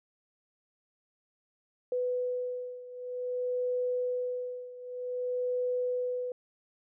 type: beating tone pair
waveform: sine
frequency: 497.2 / 497.73 Hz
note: B4 / B4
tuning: +12 / +13 cents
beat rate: 0.53 Hz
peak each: -32 / -35 dBFS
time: 1.92-6.32 s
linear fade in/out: 2 ms
effects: none